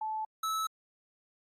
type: tone pair in turn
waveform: sine / square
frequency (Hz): 870 / 1303.5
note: A5 / E6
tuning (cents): -20 / -20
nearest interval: perfect fifth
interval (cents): 700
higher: second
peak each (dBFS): -32 / -31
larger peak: second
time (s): 0.01-0.25 / 0.43-0.67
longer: neither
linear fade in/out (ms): 5
effects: AAC 48 kbps